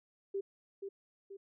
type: tone with echo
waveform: sine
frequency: 394.1 Hz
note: G4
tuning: 9 cents sharp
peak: -33 dBFS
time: 0.34-0.41 s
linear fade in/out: 10 ms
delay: 480 ms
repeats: 2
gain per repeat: -6 dB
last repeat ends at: 1.37 s
effects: none